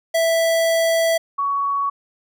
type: tone pair in turn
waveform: square / sine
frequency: 659.3 / 1121.1 Hz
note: E5 / C#6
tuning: 0 / +19 cents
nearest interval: major sixth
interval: 919 cents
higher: second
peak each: -16 / -18 dBFS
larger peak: first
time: 0.14-1.18 / 1.38-1.9 s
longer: first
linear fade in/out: 10 ms
effects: none